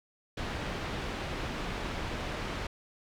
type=low-pass noise; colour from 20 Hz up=pink; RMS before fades=-36 dBFS; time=0.37-2.67 s; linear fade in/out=5 ms; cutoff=3400 Hz; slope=12 dB/octave; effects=none